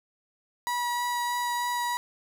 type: tone with vibrato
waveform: 35% pulse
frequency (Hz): 968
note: B5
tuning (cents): -35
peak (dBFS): -25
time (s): 0.67-1.97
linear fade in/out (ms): 0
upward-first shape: sine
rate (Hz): 3.2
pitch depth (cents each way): 8
effects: none